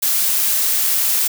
blue noise, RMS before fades -17 dBFS, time 0.02-1.28 s, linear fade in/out 10 ms, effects none

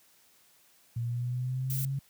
sine linear sweep, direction up, 116.4 to 138 Hz, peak -29 dBFS, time 0.96-1.99 s, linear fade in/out 5 ms
violet noise, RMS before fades -36 dBFS, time 1.7-1.85 s, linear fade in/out 0 ms
effects white hiss -63 dBFS RMS until 2.09 s + high-pass 60 Hz 12 dB/octave

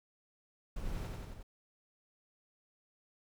brown noise with echo, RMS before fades -40 dBFS, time 0.76-1.07 s, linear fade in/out 5 ms, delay 90 ms, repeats 4, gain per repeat -2 dB, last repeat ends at 1.43 s, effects none

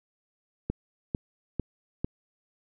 click train, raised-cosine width 3 ms, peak -15 dBFS, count 4, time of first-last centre 0.7-2.045 s, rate 2.23 Hz, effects none

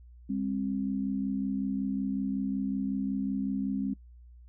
sine tone pair together, 200.5 / 265.9 Hz, G3 / C4, +39 / +28 cents, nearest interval perfect fourth, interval 489 cents, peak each -31 / -31 dBFS, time 0.29-3.94 s, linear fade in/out 10 ms, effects noise-tail reverb RT60 0.1 s tail -21 dB re dry + added 60 Hz sine -49 dBFS peak until 4.48 s

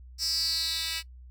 10% pulse tone with high-pass filter sweep, 325.7 Hz, E4, 21 cents flat, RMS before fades -30 dBFS, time 0.18-1.03 s, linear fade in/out 50 ms, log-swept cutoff 5500 to 3100 Hz, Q 6.3, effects noise-tail reverb RT60 0.1 s tail -19 dB re dry + added 62 Hz sine -45 dBFS peak until 1.3 s

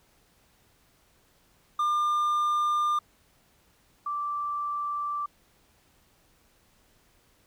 triangle / sine tone pair in turn, 1200 / 1170.6 Hz, D6 / D6, +37 / -6 cents, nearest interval unison, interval 43 cents, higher first, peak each -21 / -28 dBFS, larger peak first, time 1.79-2.99 / 4.06-5.26 s, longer neither, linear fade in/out 5 ms, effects pink hiss -64 dBFS RMS until 7.46 s

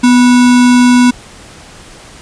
sine tone with sample-and-hold, 246.9 Hz, B3, in tune, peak -3 dBFS, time 0.03-1.11 s, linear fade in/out 10 ms, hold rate 1225 Hz, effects pink hiss -35 dBFS RMS until 2.21 s + resampled to 22050 Hz

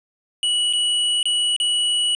square tone with dropouts, 2936 Hz, F#7, 14 cents flat, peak -18 dBFS, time 0.43-2.15 s, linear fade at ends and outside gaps 1 ms, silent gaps 0.728-0.734 / 1.229-1.255 / 1.564-1.6 s, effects resampled to 24000 Hz + 10-bit

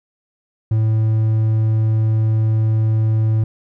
triangle tone, 110 Hz, A2, in tune, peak -11 dBFS, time 0.71-3.44 s, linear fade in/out 5 ms, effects none

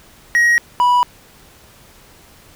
triangle tone pair in turn, 1891 / 981.1 Hz, A#6 / B5, +24 / -12 cents, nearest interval major seventh, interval 1136 cents, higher first, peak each -8 dBFS, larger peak neither, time 0.35-0.58 / 0.8-1.03 s, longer neither, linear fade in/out 0 ms, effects pink hiss -46 dBFS RMS until 2.55 s

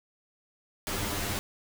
pink noise with comb filter, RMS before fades -32 dBFS, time 0.87-1.39 s, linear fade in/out 0 ms, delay 10 ms, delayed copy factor +0.8, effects none

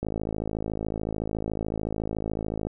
click train, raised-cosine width 2 ms, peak -16 dBFS, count 143, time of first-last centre 0.03-2.669 s, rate 53.8 Hz, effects none

